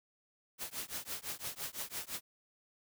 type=noise with tremolo; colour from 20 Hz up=white; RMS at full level=-38 dBFS; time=0.58-2.21 s; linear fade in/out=50 ms; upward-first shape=triangle; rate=5.9 Hz; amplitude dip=100%; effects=none